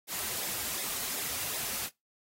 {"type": "noise with flanger", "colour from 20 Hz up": "white", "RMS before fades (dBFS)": -35, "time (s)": [0.07, 1.9], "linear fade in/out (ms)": 50, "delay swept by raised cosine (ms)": [0.66, 6.56], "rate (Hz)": 2.7, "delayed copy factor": -0.65, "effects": ["noise-tail reverb RT60 0.2 s tail -23 dB re dry", "AAC 48 kbps"]}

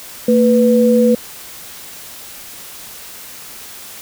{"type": "tone pair together", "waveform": "sine", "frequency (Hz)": [226.6, 493.9], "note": ["A#3", "B4"], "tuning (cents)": [-49, 0], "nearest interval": "octave + minor second", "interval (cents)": 1349, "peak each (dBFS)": -11, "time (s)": [0.28, 1.15], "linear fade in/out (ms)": 5, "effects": ["white hiss -34 dBFS RMS until 4.01 s"]}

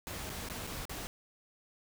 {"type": "noise with dropouts", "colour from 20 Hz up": "pink", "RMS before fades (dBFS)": -41, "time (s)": [0.07, 1.07], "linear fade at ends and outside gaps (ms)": 0, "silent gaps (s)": [[0.294, 0.3], [0.487, 0.499], [0.668, 0.673], [0.853, 0.895]], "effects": []}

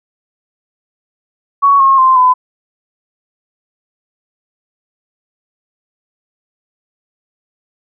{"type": "tone with pitch steps", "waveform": "sine", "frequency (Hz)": [1118, 1080.5, 1044.3, 1009.3], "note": ["C#6", "C#6", "C6", "B5"], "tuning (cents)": [14, -45, -4, 37], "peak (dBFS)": -5, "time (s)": [1.62, 2.34], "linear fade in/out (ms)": 20, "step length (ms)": 180, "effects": []}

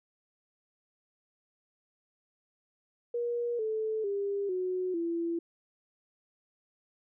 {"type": "tone with pitch steps", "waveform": "sine", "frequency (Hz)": [476.6, 437, 400.8, 367.5, 337], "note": ["A#4", "A4", "G4", "F#4", "E4"], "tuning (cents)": [38, -12, 38, -12, 38], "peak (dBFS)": -29, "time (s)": [3.14, 5.39], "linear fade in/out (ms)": 5, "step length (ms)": 450, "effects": []}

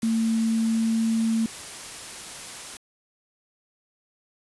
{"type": "tone in noise", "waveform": "sine", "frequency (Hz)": 225.1, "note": "A3", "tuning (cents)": 40, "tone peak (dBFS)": -20, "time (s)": [0.03, 1.46], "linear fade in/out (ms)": 2, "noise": "white", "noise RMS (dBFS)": -38, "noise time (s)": [0.02, 2.77], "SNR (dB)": 15, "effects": ["resampled to 24000 Hz"]}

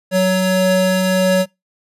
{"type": "tone pair together", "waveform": "square", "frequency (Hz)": [186.12, 560], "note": ["F#3", "C#5"], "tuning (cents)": [10, 18], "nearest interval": "octave + perfect fifth", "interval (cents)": 1908, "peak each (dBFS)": -16, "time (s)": [0.11, 1.46], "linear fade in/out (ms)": 50, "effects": ["noise-tail reverb RT60 0.2 s tail -24 dB re dry", "resampled to 32000 Hz"]}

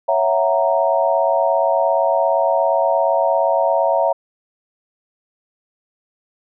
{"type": "chord", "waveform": "sine", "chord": "F# dominant seventh", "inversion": "second", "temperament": "equal with one note detuned", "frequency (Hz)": [554.4, 662.7, 740, 932.3], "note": ["C#5", "E5", "F#5", "A#5"], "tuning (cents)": [0, 9, 0, 0], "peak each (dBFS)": [-19, -17, -22, -20], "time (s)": [0.08, 4.13], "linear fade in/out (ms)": 10, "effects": []}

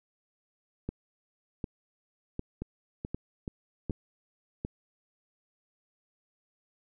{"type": "two click trains", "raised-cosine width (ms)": 3, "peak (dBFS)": [-20, -22], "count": [6, 4], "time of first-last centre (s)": [[0.89, 4.649], [2.62, 3.908]], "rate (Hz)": [1.33, 2.33], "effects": []}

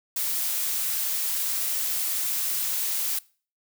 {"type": "noise", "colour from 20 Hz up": "blue", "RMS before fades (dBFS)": -27, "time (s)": [0.16, 3.19], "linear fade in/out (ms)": 5, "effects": ["noise-tail reverb RT60 0.4 s tail -22 dB re dry"]}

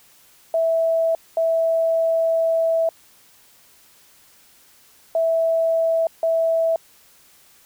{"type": "tone bursts at uneven times", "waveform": "sine", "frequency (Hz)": 656, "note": "E5", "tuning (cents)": -9, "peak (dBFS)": -16, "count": 4, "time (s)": [[0.54, 1.15], [1.37, 2.89], [5.15, 6.07], [6.23, 6.76]], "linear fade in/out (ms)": 2, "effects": ["white hiss -53 dBFS RMS until 7.65 s"]}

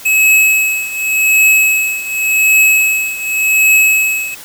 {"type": "tone with tremolo", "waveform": "square", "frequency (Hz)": 2574, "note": "E7", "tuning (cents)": -42, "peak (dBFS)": -6, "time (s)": [0.05, 4.35], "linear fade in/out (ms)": 10, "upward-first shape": "triangle", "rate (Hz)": 0.88, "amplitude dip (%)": 85, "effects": ["white hiss -33 dBFS RMS until 4.44 s"]}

